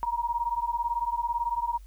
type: beating tone pair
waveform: sine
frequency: 937 / 955 Hz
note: A#5 / A#5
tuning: +9 / +42 cents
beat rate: 18 Hz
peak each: -29 dBFS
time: 0.03-1.78 s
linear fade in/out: 0 ms
effects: added 48 Hz sine -44 dBFS peak until 1.86 s + white hiss -64 dBFS RMS until 1.86 s